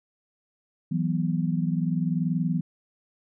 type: chord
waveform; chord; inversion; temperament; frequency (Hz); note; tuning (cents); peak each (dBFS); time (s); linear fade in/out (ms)
sine; E suspended second; none; just; 164.81 / 185.42 / 247.2; E3 / F#3 / B3; 0 / +4 / +2; -25 / -28 / -30; 0.91-2.61; 10
effects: none